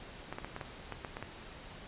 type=clicks; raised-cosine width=0.5 ms; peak=-24 dBFS; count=9; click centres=0.326 / 0.385 / 0.446 / 0.564 / 0.612 / 0.923 / 1.048 / 1.169 / 1.226 s; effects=pink hiss -49 dBFS RMS until 1.87 s + resampled to 8000 Hz